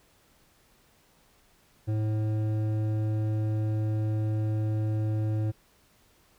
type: tone with hard clipping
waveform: sine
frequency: 108 Hz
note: A2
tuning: 32 cents flat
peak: -27 dBFS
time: 1.87-5.52 s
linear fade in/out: 20 ms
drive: 10 dB
effects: pink hiss -63 dBFS RMS until 6.38 s